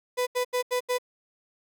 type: tone bursts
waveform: 35% pulse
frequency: 497.1 Hz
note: B4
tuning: 11 cents sharp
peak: -22 dBFS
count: 5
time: 0.17-0.985 s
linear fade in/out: 20 ms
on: 99 ms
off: 80 ms
effects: none